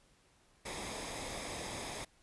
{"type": "noise with comb filter", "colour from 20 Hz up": "pink", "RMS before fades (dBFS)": -42, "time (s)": [0.65, 2.05], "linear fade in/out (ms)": 10, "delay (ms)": 0.69, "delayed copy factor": -0.55, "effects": ["pink hiss -68 dBFS RMS until 2.22 s", "resampled to 24000 Hz"]}